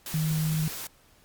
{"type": "tone in noise", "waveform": "sine", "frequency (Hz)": 156.7, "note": "D#3", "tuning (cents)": 13, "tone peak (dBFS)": -24, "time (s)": [0.14, 0.68], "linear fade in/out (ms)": 2, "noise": "white", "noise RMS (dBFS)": -37, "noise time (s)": [0.06, 0.87], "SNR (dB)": 10, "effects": ["pink hiss -60 dBFS RMS until 1.24 s", "Opus 48 kbps"]}